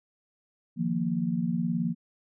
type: chord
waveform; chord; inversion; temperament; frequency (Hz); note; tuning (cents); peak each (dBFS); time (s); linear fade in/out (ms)
sine; Eb suspended second; none; equal; 155.56 / 174.61 / 233.1; Eb3 / F3 / Bb3; 0 / 0 / 0; -34 / -28 / -29; 0.76-1.95; 50
effects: none